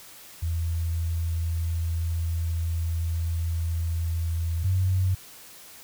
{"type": "tone pair in turn", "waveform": "sine", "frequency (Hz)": [83, 93.16], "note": ["E2", "F#2"], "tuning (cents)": [12, 12], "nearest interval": "major second", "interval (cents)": 200, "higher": "second", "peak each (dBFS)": [-24, -20], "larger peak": "second", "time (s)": [[0.42, 4.64], [4.64, 5.15]], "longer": "first", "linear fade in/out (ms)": 10, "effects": ["white hiss -47 dBFS RMS until 5.83 s"]}